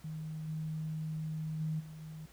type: tone with level steps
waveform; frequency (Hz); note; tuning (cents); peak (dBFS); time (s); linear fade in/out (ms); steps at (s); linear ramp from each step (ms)
sine; 156.8; D#3; +14; -38 / -35 / -32 / -45 / -43; 0.04-2.26; 5; 0.47 / 1.59 / 1.79 / 2; 20
effects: added 60 Hz sine -64 dBFS peak until 2.32 s + pink hiss -61 dBFS RMS until 2.32 s